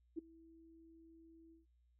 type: tone with ADSR envelope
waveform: sine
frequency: 327 Hz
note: E4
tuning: 14 cents flat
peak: -36 dBFS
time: 0.16-1.66 s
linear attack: 25 ms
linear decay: 9 ms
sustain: -23 dB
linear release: 140 ms
effects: noise-tail reverb RT60 0.1 s tail -17 dB re dry + added 60 Hz sine -70 dBFS peak until 1.99 s